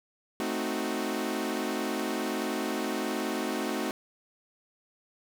sawtooth chord, A diminished seventh, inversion none, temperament equal, 220 / 261.6 / 311.1 / 370 Hz, A3 / C4 / Eb4 / Gb4, 0 / 0 / 0 / 0 cents, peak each -31 dBFS, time 0.4-3.91 s, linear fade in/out 0 ms, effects none

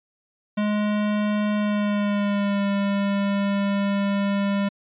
square tone with pitch glide, 209.2 to 199.87 Hz, G#3 to G3, +13 to +34 cents, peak -21 dBFS, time 0.57-4.69 s, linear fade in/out 10 ms, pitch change -79 cents, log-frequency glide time 1.56-2.67 s, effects resampled to 8000 Hz

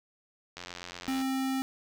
click train, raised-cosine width 0.2 ms, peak -23 dBFS, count 58, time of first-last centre 0.57-1.214 s, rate 88.5 Hz
square tone, 265 Hz, C4, 22 cents sharp, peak -29 dBFS, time 1.08-1.62 s, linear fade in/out 0 ms
effects none

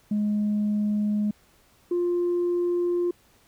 sine tone pair in turn, 209 / 350.8 Hz, G#3 / F4, +11 / +8 cents, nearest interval major sixth, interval 897 cents, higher second, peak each -20 dBFS, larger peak neither, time 0.11-1.31 / 1.91-3.11 s, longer neither, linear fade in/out 5 ms, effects tanh soft clip ceiling -19 dBFS + pink hiss -60 dBFS RMS until 3.47 s

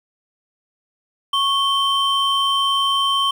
triangle tone pair together, 1100 / 3111 Hz, C#6 / G7, -14 / -14 cents, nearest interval octave + tritone, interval 1800 cents, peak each -17 dBFS, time 1.33-3.31 s, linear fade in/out 5 ms, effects 8-bit

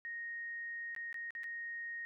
sine tone with dropouts, 1864.7 Hz, A#6, in tune, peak -40 dBFS, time 0.05-2.05 s, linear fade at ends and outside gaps 0 ms, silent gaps 0.949-0.963 / 1.128-1.143 / 1.306-1.351 / 1.434-1.441 s, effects none

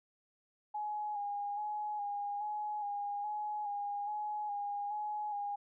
sine tone with vibrato, 828 Hz, G#5, 5 cents flat, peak -35 dBFS, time 0.74-5.56 s, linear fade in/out 10 ms, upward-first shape square, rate 1.2 Hz, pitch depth 27 cents each way, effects none

